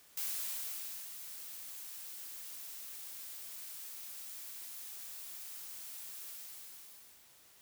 blue noise with ADSR envelope, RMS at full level -37 dBFS, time 0.17-7.29 s, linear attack 4 ms, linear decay 910 ms, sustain -10 dB, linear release 1000 ms, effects white hiss -62 dBFS RMS until 7.61 s

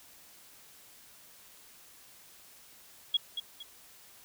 sine tone with echo, 3322 Hz, G#7, in tune, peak -23 dBFS, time 3.14-3.17 s, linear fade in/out 5 ms, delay 230 ms, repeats 2, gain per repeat -9 dB, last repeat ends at 3.63 s, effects white hiss -56 dBFS RMS until 4.24 s

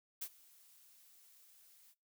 blue noise with ADSR envelope, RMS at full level -40 dBFS, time 0.21-1.95 s, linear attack 12 ms, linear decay 61 ms, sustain -24 dB, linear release 44 ms, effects noise-tail reverb RT60 0.3 s tail -24 dB re dry

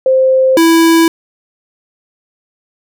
sine / square tone pair in turn, 523.3 / 329.7 Hz, C5 / E4, 0 / 0 cents, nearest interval minor sixth, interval 800 cents, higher first, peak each -6 dBFS, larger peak neither, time 0.06-0.57 / 0.57-1.08 s, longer neither, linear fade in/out 2 ms, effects none

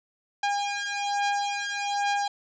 sawtooth beating tone pair, 810 / 811.2 Hz, G#5 / G#5, -43 / -41 cents, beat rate 1.2 Hz, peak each -25 dBFS, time 0.43-2.28 s, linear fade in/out 5 ms, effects resampled to 16000 Hz + 10-bit

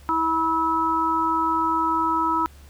harmonic tone, 324.5 Hz, E4, 27 cents flat, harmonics 1 / 3 / 4, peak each -27 / -22 / -23 dBFS, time 0.09-2.46 s, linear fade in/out 0 ms, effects added 71 Hz sine -44 dBFS peak until 2.69 s + pink hiss -53 dBFS RMS until 2.69 s

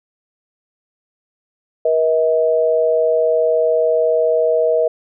sine tone pair together, 478.3 / 638.5 Hz, A#4 / D#5, +44 / +45 cents, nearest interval perfect fourth, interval 501 cents, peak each -15 dBFS, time 1.85-4.88 s, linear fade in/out 5 ms, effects none

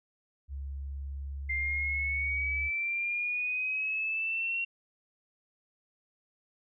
sine tone with pitch glide, 69 to 69.76 Hz, C#2 to C#2, -7 to +12 cents, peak -35 dBFS, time 0.48-2.71 s, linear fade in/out 50 ms, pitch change +19 cents, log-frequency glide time 0.62-2.24 s
sine exponential sweep, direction up, 2093 to 2746 Hz, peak -29 dBFS, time 1.49-4.65 s, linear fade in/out 10 ms
effects none

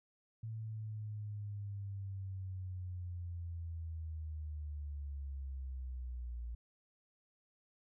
sine linear sweep, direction down, 112.1 to 57.9 Hz, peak -40 dBFS, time 0.43-6.55 s, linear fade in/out 5 ms, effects none

